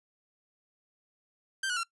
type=tone with pitch steps; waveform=sawtooth; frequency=1568 / 1463 / 1365 Hz; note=G6 / F#6 / F6; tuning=0 / -20 / -40 cents; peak=-26 dBFS; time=1.63-1.834 s; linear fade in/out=5 ms; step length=68 ms; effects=noise-tail reverb RT60 0.1 s tail -21 dB re dry + resampled to 24000 Hz